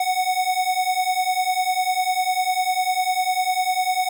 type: beating tone pair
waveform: square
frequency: 736 / 746 Hz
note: F#5 / F#5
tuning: -9 / +14 cents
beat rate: 10 Hz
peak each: -23 / -23 dBFS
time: 0-4.09 s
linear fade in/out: 5 ms
effects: 9-bit